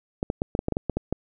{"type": "clicks", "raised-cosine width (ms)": 2, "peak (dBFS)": -11, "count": 11, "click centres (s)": [0.229, 0.301, 0.419, 0.551, 0.591, 0.684, 0.723, 0.769, 0.897, 0.97, 1.126], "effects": []}